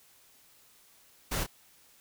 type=noise with echo; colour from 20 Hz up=pink; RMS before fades=-32 dBFS; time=1.31-1.44 s; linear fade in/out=10 ms; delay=27 ms; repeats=1; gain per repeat=-7 dB; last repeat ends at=1.467 s; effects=white hiss -61 dBFS RMS until 2 s